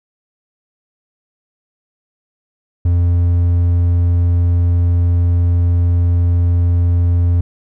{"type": "tone", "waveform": "triangle", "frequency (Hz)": 86.9, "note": "F2", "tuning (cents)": -8, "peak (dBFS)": -8, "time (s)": [2.85, 7.41], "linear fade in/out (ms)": 5, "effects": []}